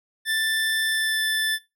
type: tone with pitch glide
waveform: 25% pulse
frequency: 1769 to 1756.8 Hz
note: A6 to A6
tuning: +9 to -3 cents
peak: -18 dBFS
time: 0.25-1.59 s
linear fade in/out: 50 ms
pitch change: -12 cents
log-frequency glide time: 0.86-1.22 s
effects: noise-tail reverb RT60 0.2 s tail -17 dB re dry